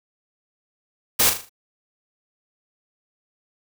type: noise with echo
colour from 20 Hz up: white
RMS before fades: -17 dBFS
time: 1.19-1.3 s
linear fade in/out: 10 ms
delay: 39 ms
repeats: 5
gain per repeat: -7 dB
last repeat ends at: 1.495 s
effects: none